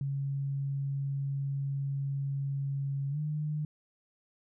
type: tone with pitch glide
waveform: sine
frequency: 138.59 to 151.13 Hz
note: C#3 to D3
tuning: 0 to +50 cents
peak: -30 dBFS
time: 0.01-3.65 s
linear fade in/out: 2 ms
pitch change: +150 cents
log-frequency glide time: 3.1-3.18 s
effects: none